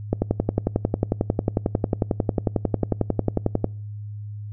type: click train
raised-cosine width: 2 ms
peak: -6 dBFS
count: 40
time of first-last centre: 0.13-3.644 s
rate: 11.1 Hz
effects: noise-tail reverb RT60 0.5 s tail -26 dB re dry + added 104 Hz sine -31 dBFS peak until 4.52 s